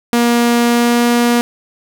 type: tone with pitch glide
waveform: sawtooth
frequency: 237.4 to 238.9 Hz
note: A#3 to A#3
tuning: +32 to +43 cents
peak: -6 dBFS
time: 0.13-1.41 s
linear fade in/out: 0 ms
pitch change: +11 cents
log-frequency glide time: 0.64-1.06 s
effects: none